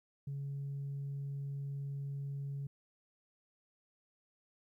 sine tone, 139.7 Hz, C#3, 14 cents sharp, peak -36 dBFS, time 0.27-2.67 s, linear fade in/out 5 ms, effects tanh soft clip ceiling -35 dBFS + 13-bit

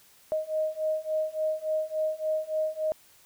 sine beating tone pair, 622.3 / 625.8 Hz, D#5 / D#5, 0 / +10 cents, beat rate 3.5 Hz, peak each -30 / -29 dBFS, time 0.32-2.92 s, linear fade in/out 0 ms, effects white hiss -58 dBFS RMS until 3.25 s

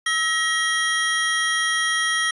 square tone cluster, 1300 / 1899 / 3227 Hz, E6 / A#6 / G7, -24 / +32 / +50 cents, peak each -28 / -22 / -26 dBFS, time 0.06-2.31 s, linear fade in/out 5 ms, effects resampled to 24000 Hz

